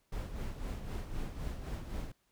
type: noise with tremolo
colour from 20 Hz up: brown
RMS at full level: -37 dBFS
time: 0.12-2.12 s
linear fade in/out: 5 ms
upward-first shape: sine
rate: 3.9 Hz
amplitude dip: 55%
effects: pink hiss -75 dBFS RMS until 2.31 s